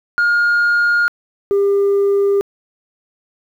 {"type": "tone pair in turn", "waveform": "sine", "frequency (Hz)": [1421, 399.6], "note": ["F6", "G4"], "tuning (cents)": [30, 33], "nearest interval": "octave + minor seventh", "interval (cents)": 2197, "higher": "first", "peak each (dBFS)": -9, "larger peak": "neither", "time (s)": [[0.18, 1.08], [1.51, 2.41]], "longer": "neither", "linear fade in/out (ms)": 0, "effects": ["tanh soft clip ceiling -10 dBFS", "8-bit"]}